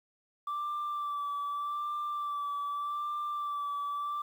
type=tone with vibrato; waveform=sine; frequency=1168 Hz; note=D6; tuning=10 cents flat; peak=-30 dBFS; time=0.47-4.22 s; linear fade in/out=5 ms; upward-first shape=sine; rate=0.83 Hz; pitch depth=26 cents each way; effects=tanh soft clip ceiling -30 dBFS + 10-bit